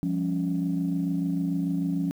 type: tone cluster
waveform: sine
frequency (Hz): 173.9 / 200.7 / 278.8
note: F3 / G3 / C#4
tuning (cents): -7 / +41 / +10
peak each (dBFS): -26 / -33 / -27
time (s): 0.03-2.11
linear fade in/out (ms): 0
effects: tanh soft clip ceiling -17 dBFS + 9-bit